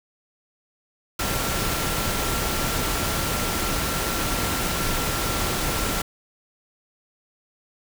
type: tone in noise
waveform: sine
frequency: 1363 Hz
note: F6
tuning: 43 cents flat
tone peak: -34 dBFS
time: 1.19-6.02 s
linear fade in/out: 5 ms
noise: pink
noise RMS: -25 dBFS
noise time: 1.19-6.02 s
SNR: -12 dB
effects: none